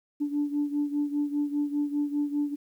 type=beating tone pair; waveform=sine; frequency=290.1 / 295.1 Hz; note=D4 / D4; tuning=-21 / +8 cents; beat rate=5 Hz; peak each=-26 / -30 dBFS; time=0.2-2.56 s; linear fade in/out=20 ms; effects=tanh soft clip ceiling -19 dBFS + 10-bit